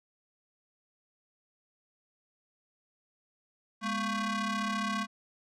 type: ring-modulated tone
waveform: sawtooth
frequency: 448.9 Hz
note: A4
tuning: 35 cents sharp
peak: -23 dBFS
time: 3.81-5.07 s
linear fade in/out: 50 ms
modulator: 656 Hz
effects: low-pass 6000 Hz 12 dB/octave

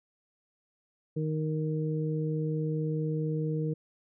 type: harmonic tone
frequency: 155.56 Hz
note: D#3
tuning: in tune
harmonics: 1 / 2 / 3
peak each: -29 / -36 / -35 dBFS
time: 1.16-3.74 s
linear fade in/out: 10 ms
effects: none

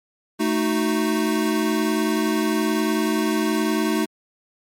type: chord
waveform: square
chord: D# diminished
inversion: second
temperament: equal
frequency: 220 / 311.1 / 370 Hz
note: A3 / D#4 / F#4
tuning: 0 / 0 / 0 cents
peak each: -24 / -23 / -26 dBFS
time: 0.39-4.06 s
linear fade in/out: 20 ms
effects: MP3 64 kbps

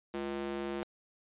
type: tone with high-pass filter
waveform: square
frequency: 69.7 Hz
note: C#2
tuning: 10 cents sharp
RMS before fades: -37 dBFS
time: 0.14-0.83 s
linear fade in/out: 0 ms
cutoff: 300 Hz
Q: 2.1
effects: resampled to 8000 Hz

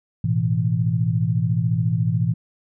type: chord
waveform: sine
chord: A suspended second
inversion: none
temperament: equal with one note detuned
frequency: 109.37 / 123.47 / 164.81 Hz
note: A2 / B2 / E3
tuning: -10 / 0 / 0 cents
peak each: -22 dBFS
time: 0.24-2.34 s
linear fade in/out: 5 ms
effects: none

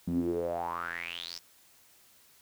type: tone with band-pass filter sweep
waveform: sawtooth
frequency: 85.4 Hz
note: F2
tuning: 38 cents flat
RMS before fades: -34 dBFS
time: 0.07-1.39 s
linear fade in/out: 10 ms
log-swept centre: 200 to 5500 Hz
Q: 8.4
effects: white hiss -61 dBFS RMS until 2.41 s

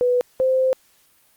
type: tone pair in turn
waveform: sine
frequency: 493.9 / 520.4 Hz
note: B4 / C5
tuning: 0 / -9 cents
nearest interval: minor second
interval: 91 cents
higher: second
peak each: -15 dBFS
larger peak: neither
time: 0.01-0.21 / 0.4-0.73 s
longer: second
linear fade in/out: 0 ms
effects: white hiss -58 dBFS RMS until 1.36 s + Opus 48 kbps

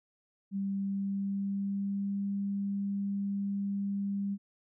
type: tone with pitch glide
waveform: sine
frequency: 196.7 to 199.33 Hz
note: G3 to G3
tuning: +6 to +29 cents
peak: -30 dBFS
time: 0.51-4.38 s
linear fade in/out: 50 ms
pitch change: +23 cents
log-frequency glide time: 0.78-2.24 s
effects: none

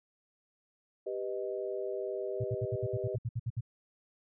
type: chord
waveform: sine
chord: G augmented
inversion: none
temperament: equal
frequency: 392 / 493.9 / 622.3 Hz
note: G4 / B4 / D#5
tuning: 0 / 0 / 0 cents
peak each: -36 / -39 / -39 dBFS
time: 1.06-3.16 s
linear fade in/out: 10 ms
type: tone bursts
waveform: sine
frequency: 116.54 Hz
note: A#2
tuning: in tune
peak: -30 dBFS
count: 12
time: 2.4-3.609 s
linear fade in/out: 10 ms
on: 43 ms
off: 63 ms
effects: none

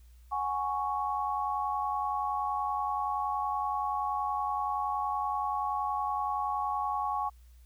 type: chord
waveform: sine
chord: F# suspended second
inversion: none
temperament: equal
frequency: 740 / 830.6 / 1108.7 Hz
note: F#5 / G#5 / C#6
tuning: 0 / 0 / 0 cents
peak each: -37 / -32 / -32 dBFS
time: 0.31-7.3 s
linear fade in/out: 20 ms
effects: added 60 Hz sine -52 dBFS peak until 7.65 s + white hiss -69 dBFS RMS until 7.65 s

